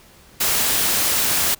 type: noise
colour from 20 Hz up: white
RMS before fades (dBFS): -19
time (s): 0.4-1.55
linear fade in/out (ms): 10
effects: pink hiss -49 dBFS RMS until 1.59 s